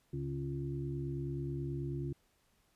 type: harmonic tone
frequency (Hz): 69.3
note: C#2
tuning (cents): 0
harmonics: 1 / 2 / 4 / 5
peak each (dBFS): -46 / -37 / -45 / -42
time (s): 0.13-2.13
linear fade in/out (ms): 5
effects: pink hiss -73 dBFS RMS until 2.75 s + resampled to 32000 Hz